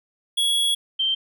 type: tone pair in turn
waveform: square / sine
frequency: 3345 / 3135 Hz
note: G#7 / G7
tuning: +12 / -1 cents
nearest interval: minor second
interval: 113 cents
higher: first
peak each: -19 dBFS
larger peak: neither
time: 0.37-0.75 / 0.99-1.15 s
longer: first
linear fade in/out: 10 ms
effects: none